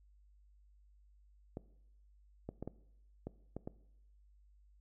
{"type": "clicks", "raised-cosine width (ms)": 2, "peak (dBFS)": -28, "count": 7, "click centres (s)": [1.571, 2.49, 2.626, 2.676, 3.27, 3.566, 3.675], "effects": ["noise-tail reverb RT60 0.8 s tail -19 dB re dry", "added 50 Hz sine -62 dBFS peak until 4.8 s"]}